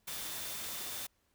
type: tone in noise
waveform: sine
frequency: 3554 Hz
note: A7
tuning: 17 cents sharp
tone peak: -50 dBFS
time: 0.07-1.07 s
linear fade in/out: 10 ms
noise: white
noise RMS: -41 dBFS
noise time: 0.07-1.07 s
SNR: -12 dB
effects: pink hiss -75 dBFS RMS until 1.34 s